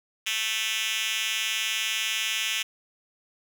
5% pulse tone with high-pass filter, 220 Hz, A3, in tune, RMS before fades -28 dBFS, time 0.26-2.63 s, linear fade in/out 10 ms, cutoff 3000 Hz, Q 2.4, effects none

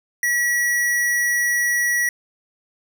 square tone, 1930 Hz, B6, 40 cents flat, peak -18 dBFS, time 0.23-2.09 s, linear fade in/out 2 ms, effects none

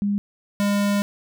sine / square tone pair in turn, 202.8 / 202.8 Hz, G#3 / G#3, -41 / -41 cents, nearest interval unison, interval 0 cents, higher neither, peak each -19 dBFS, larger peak neither, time 0.02-0.18 / 0.6-1.02 s, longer second, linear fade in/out 0 ms, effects none

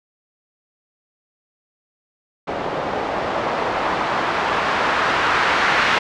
blue noise with low-pass filter sweep, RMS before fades -20 dBFS, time 2.47-5.99 s, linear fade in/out 10 ms, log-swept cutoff 620 to 1600 Hz, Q 1.1, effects low-pass 5000 Hz 12 dB/octave

